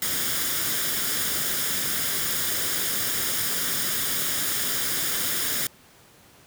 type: noise with comb filter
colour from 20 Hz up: white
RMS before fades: -26 dBFS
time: 0.02-5.67 s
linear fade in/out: 2 ms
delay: 0.58 ms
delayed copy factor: +0.55
effects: pink hiss -53 dBFS RMS until 6.46 s + high-pass 80 Hz 12 dB/octave